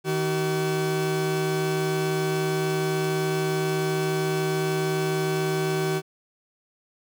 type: tone pair together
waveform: 40% pulse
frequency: 157.1 / 381.1 Hz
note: D#3 / G4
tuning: +17 / -49 cents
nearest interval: octave + minor third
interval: 1534 cents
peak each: -26 / -24 dBFS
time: 0.04-6.02 s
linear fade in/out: 50 ms
effects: none